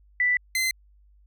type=tone pair in turn; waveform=sine / sawtooth; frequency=1979 / 2063 Hz; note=B6 / C7; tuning=+3 / -25 cents; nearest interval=minor second; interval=72 cents; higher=second; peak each=-19 dBFS; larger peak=neither; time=0.2-0.37 / 0.55-0.71 s; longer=first; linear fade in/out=2 ms; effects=added 50 Hz sine -54 dBFS peak until 1.26 s